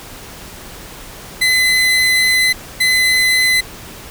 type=tone bursts at uneven times; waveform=30% pulse; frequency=2026 Hz; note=B6; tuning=44 cents sharp; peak=-8 dBFS; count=2; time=1.41-2.53 / 2.8-3.61 s; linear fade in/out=10 ms; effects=pink hiss -34 dBFS RMS until 4.1 s